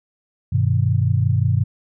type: chord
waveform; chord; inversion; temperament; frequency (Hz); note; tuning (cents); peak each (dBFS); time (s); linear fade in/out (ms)
sine; G augmented; none; equal; 98 / 123.47 / 155.56; G2 / B2 / D#3; 0 / 0 / 0; -18 / -18 / -23; 0.52-1.64; 10
effects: none